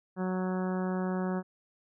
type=harmonic tone; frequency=185 Hz; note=F#3; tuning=in tune; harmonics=1 / 2 / 3 / 4 / 5 / 6 / 7 / 8 / 9; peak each=-30 / -36 / -40 / -42 / -44 / -46 / -47 / -48 / -49 dBFS; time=0.16-1.43 s; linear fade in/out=50 ms; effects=none